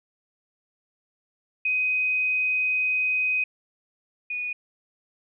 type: tone pair in turn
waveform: sine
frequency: 2510 / 2467 Hz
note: D#7 / D#7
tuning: +15 / -15 cents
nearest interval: unison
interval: 30 cents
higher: first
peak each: -21 / -27 dBFS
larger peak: first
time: 1.65-3.44 / 4.3-4.53 s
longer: first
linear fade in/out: 5 ms
effects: none